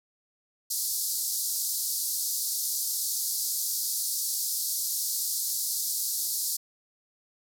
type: band-pass noise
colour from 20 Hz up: white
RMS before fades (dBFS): -30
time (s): 0.7-6.57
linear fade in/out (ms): 10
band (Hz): 4300 to 15000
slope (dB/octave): 48
effects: none